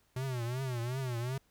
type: tone with vibrato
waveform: square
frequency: 125.2 Hz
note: B2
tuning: 24 cents sharp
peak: -34 dBFS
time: 0.16-1.38 s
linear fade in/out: 5 ms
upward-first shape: triangle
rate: 2.7 Hz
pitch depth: 150 cents each way
effects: pink hiss -71 dBFS RMS until 1.5 s